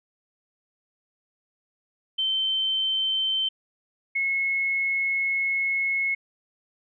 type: tone pair in turn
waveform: sine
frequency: 3097 / 2180 Hz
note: G7 / C#7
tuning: -22 / -29 cents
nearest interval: tritone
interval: 607 cents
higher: first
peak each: -22 dBFS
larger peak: neither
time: 2.18-3.49 / 4.15-6.15 s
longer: second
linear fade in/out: 10 ms
effects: none